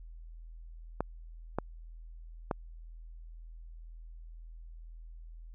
clicks, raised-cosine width 1 ms, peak -16 dBFS, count 3, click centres 1.006 / 1.586 / 2.512 s, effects added 41 Hz sine -45 dBFS peak until 5.54 s

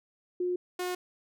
sine / sawtooth tone pair in turn, 358.8 / 361.1 Hz, F4 / F#4, +47 / -42 cents, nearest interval unison, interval 11 cents, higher second, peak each -27 dBFS, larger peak neither, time 0.4-0.56 / 0.79-0.95 s, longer neither, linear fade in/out 5 ms, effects none

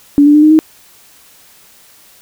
sine tone with pitch steps, 287.3 / 293.8 / 300.5 / 307.4 / 314.4 Hz, D4 / D4 / D4 / D#4 / D#4, -38 / +1 / +40 / -21 / +18 cents, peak -3 dBFS, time 0.18-0.59 s, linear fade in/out 0 ms, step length 82 ms, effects white hiss -44 dBFS RMS until 2.21 s

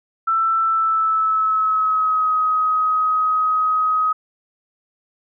sine tone with pitch glide, 1331 to 1262.8 Hz, E6 to D#6, +16 to +25 cents, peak -15 dBFS, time 0.27-4.13 s, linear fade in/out 10 ms, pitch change -91 cents, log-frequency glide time 0.61-2.32 s, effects none

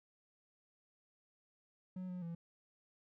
triangle tone with pitch steps, 184.1 / 180.5 / 168.4 Hz, F#3 / F#3 / E3, -8 / -43 / +37 cents, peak -39 dBFS, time 1.96-2.35 s, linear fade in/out 5 ms, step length 130 ms, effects none

